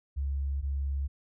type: tone pair in turn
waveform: sine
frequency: 69.3 / 69.3 Hz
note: C#2 / C#2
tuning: 0 / 0 cents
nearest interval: unison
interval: 0 cents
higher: neither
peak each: -28 / -28 dBFS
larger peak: neither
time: 0.16-0.62 / 0.62-1.08 s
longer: neither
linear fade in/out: 20 ms
effects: none